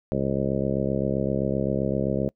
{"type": "harmonic tone", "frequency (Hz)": 67.7, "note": "C#2", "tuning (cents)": -40, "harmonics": [1, 2, 3, 4, 5, 6, 7, 8, 9], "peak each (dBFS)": [-36, -29, -28, -33, -32, -32, -33, -30, -33], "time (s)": [0.12, 2.29], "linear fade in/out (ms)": 0, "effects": ["noise-tail reverb RT60 0.1 s tail -25 dB re dry"]}